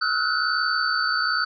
sine tone cluster, 1289 / 1435 / 1496 / 4542 Hz, E6 / F6 / F#6 / C#8, -39 / +47 / +19 / +41 cents, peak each -26 dBFS, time 0.01-1.45 s, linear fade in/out 10 ms, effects none

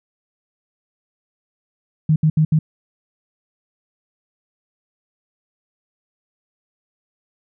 sine tone bursts at uneven times, 155.8 Hz, D#3, 3 cents sharp, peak -11 dBFS, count 4, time 2.09-2.16 / 2.23-2.3 / 2.37-2.45 / 2.52-2.59 s, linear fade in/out 5 ms, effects none

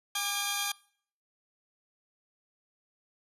10% pulse tone cluster, 813 / 1190 / 3243 Hz, G#5 / D6 / G#7, -37 / +22 / -42 cents, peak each -26 dBFS, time 0.15-0.72 s, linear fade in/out 5 ms, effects noise-tail reverb RT60 0.6 s tail -25 dB re dry + resampled to 32000 Hz

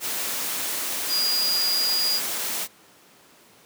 sine tone in noise, 4859 Hz, D#8, 42 cents flat, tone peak -21 dBFS, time 1.08-2.21 s, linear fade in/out 50 ms, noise white, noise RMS -28 dBFS, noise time 0-2.68 s, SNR +4 dB, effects pink hiss -53 dBFS RMS until 3.65 s + high-pass 200 Hz 12 dB/octave

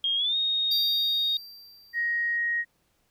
sine tone with pitch glide, 3241 to 3723 Hz, G#7 to A#7, -43 to -3 cents, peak -23 dBFS, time 0.04-1.37 s, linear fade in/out 2 ms, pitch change +240 cents, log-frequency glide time 0.16-0.36 s
square tone with exponential decay, 4699 Hz, D8, in tune, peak -25 dBFS, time 0.71-2.37 s, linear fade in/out 5 ms, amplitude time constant 360 ms
sine tone, 1881 Hz, A#6, 15 cents sharp, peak -24 dBFS, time 1.93-2.65 s, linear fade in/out 50 ms
effects pink hiss -70 dBFS RMS until 3.1 s

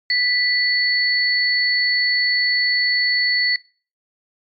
sine tone pair together, 1975.5 / 4435 Hz, B6 / C#8, 0 / 0 cents, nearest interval octave + major second, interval 1400 cents, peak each -18 dBFS, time 0.1-3.56 s, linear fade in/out 2 ms, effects noise-tail reverb RT60 0.4 s tail -23 dB re dry + MP3 64 kbps

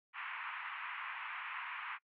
pink band-pass noise, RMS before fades -44 dBFS, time 0.13-1.99 s, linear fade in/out 50 ms, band 950 to 2700 Hz, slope 48 dB/octave, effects noise-tail reverb RT60 0.1 s tail -24 dB re dry

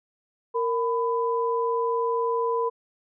sine tone pair together, 463.9 / 999.6 Hz, A#4 / B5, -8 / +21 cents, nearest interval octave + minor second, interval 1329 cents, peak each -24 / -26 dBFS, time 0.54-2.7 s, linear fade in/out 20 ms, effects none

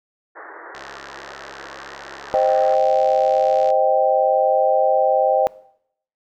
white band-pass noise, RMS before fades -38 dBFS, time 0.35-2.76 s, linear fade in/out 20 ms, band 310 to 1900 Hz, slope 96 dB/octave
click train, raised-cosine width 0.2 ms, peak -20 dBFS, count 203, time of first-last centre 0.75-3.703 s, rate 68.4 Hz
sine chord, C minor, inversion none, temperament equal, 523.3 / 622.3 / 784 Hz, C5 / Eb5 / G5, 0 / 0 / 0 cents, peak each -18 dBFS, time 2.34-5.47 s, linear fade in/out 0 ms
effects noise-tail reverb RT60 0.7 s tail -21 dB re dry

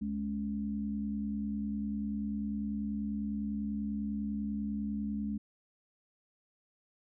harmonic tone, 70.1 Hz, C#2, 20 cents sharp, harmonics 1 / 3 / 4, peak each -44 / -33 / -41 dBFS, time 0.01-5.38 s, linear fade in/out 10 ms, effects none

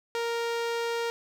sawtooth tone with low-pass filter, 466.2 Hz, A#4, in tune, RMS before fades -30 dBFS, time 0.15-1.1 s, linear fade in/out 0 ms, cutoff 5800 Hz, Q 0.8, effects 9-bit

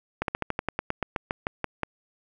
slowing click train, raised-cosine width 0.5 ms, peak -11 dBFS, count 15, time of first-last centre 0.22-1.833 s, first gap 62 ms, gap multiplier 1.09, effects none

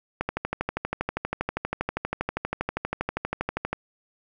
click train, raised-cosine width 0.5 ms, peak -11 dBFS, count 45, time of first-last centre 0.21-3.73 s, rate 12.5 Hz, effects none

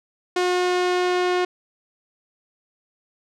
sawtooth tone with low-pass filter sweep, 360.5 Hz, F#4, 45 cents flat, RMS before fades -21 dBFS, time 0.36-1.45 s, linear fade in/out 5 ms, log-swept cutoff 6500 to 4000 Hz, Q 0.72, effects none

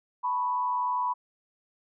sine tone with frequency modulation, 987.8 Hz, B5, in tune, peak -25 dBFS, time 0.23-1.14 s, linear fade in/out 20 ms, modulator 103 Hz, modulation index 0.58, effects none

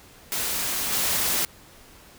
white noise with level steps, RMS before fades -27 / -24 dBFS, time 0.32-1.45 s, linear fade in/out 0 ms, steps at 0.92 s, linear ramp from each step 5 ms, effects pink hiss -50 dBFS RMS until 2.18 s

